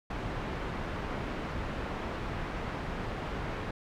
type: low-pass noise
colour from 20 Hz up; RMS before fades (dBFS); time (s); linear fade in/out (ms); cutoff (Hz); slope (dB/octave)
pink; -36; 0.1-3.71; 5; 2000; 12
effects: none